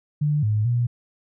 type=tone with pitch steps; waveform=sine; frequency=148.6 / 106.5 / 120.4 Hz; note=D3 / G#2 / B2; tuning=+21 / +44 / -44 cents; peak=-18 dBFS; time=0.21-0.87 s; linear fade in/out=10 ms; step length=220 ms; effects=none